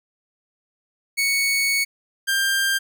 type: tone pair in turn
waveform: sawtooth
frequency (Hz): 2221 / 1590.1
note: C#7 / G6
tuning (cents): +3 / +24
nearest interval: tritone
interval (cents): 579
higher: first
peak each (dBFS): -15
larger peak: neither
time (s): 1.17-1.85 / 2.27-2.79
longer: first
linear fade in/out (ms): 20
effects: none